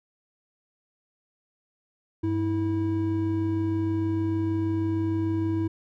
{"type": "tone pair together", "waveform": "triangle", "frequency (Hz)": [99.45, 324.8], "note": ["G2", "E4"], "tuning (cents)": [25, -26], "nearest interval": "octave + minor sixth", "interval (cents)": 2049, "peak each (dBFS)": [-26, -23], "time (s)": [2.23, 5.68], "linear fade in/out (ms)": 10, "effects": []}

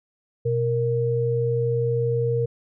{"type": "tone pair together", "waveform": "sine", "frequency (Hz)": [123.47, 466.2], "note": ["B2", "A#4"], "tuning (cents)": [0, 0], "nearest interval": "octave + major seventh", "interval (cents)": 2300, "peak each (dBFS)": [-23, -22], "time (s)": [0.45, 2.46], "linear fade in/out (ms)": 10, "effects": []}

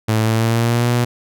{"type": "tone with pitch glide", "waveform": "sawtooth", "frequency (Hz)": [110.1, 120.76], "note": ["A2", "B2"], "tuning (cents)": [2, -38], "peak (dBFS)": -10, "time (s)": [0.08, 1.05], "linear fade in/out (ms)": 10, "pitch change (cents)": 160, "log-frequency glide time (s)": [0.2, 0.89], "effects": []}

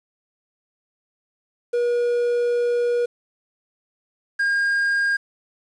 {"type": "tone pair in turn", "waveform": "triangle", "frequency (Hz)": [480.7, 1616.9], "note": ["B4", "G#6"], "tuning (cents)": [-47, -47], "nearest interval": "octave + major sixth", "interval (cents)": 2100, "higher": "second", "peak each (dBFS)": -16, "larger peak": "neither", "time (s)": [[1.73, 3.06], [4.39, 5.17]], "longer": "first", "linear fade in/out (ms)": 10, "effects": ["resampled to 22050 Hz", "8-bit"]}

